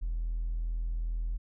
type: tone with hard clipping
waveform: sine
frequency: 41.2 Hz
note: E1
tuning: in tune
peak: -30 dBFS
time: 0.01-1.38 s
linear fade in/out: 20 ms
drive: 1 dB
effects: none